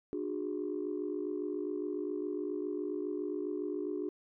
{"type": "tone cluster", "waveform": "sine", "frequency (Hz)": [298.5, 363.5, 410.8], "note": ["D4", "F#4", "G#4"], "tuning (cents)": [28, -31, -19], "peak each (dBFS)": [-37, -37, -38], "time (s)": [0.13, 4.09], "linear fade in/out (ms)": 0, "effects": ["tanh soft clip ceiling -26 dBFS"]}